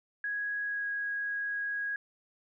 sine tone with pitch glide, 1661.2 to 1650.7 Hz, G#6 to G#6, 0 to -11 cents, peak -31 dBFS, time 0.24-1.96 s, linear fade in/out 2 ms, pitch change -11 cents, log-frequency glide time 0.64-0.84 s, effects none

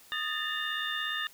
sine tone cluster, 1238 / 1730 / 1807 / 2835 / 3601 Hz, D#6 / A6 / A6 / F7 / A7, -9 / -30 / +46 / +25 / +39 cents, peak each -38 / -39 / -35 / -38 / -36 dBFS, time 0.12-1.27 s, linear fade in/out 0 ms, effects white hiss -56 dBFS RMS until 1.33 s

